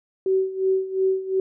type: tone with tremolo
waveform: sine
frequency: 380.3 Hz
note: F#4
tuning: 48 cents sharp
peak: -16 dBFS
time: 0.26-1.4 s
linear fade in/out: 2 ms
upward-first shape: sine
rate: 2.8 Hz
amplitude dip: 80%
effects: none